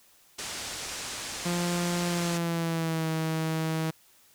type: low-pass noise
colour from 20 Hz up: white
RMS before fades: -37 dBFS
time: 0.38-2.38 s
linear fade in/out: 10 ms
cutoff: 8400 Hz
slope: 24 dB/octave
type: tone with pitch glide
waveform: sawtooth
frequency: 174.5 to 160.02 Hz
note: F3 to D#3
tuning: -1 to +49 cents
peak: -23 dBFS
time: 1.45-3.91 s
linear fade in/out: 10 ms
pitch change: -150 cents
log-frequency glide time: 2.07-3.09 s
effects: white hiss -60 dBFS RMS until 4.34 s